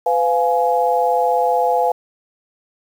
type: chord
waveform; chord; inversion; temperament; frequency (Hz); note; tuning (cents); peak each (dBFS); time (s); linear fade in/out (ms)
sine; F diminished; second; just; 502.9 / 698.5 / 838.1; Cb5 / F5 / Ab5; +31 / 0 / +16; -18; 0.06-1.92; 5
effects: 7-bit